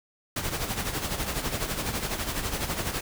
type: noise with tremolo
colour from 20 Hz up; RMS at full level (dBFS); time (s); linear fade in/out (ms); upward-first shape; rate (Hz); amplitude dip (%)
pink; -28; 0.36-3.01; 5; sine; 12; 60
effects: none